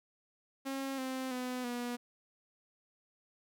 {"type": "tone with pitch steps", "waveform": "sawtooth", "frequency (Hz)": [270.5, 260.8, 251.5, 242.5], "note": ["C#4", "C4", "B3", "B3"], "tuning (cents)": [-42, -5, 32, -31], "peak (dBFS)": -32, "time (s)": [0.65, 1.97], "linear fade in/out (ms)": 20, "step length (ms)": 330, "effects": []}